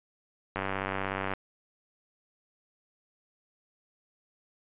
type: click train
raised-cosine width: 0.5 ms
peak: -16 dBFS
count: 76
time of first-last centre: 0.56-1.336 s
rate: 96.6 Hz
effects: resampled to 8000 Hz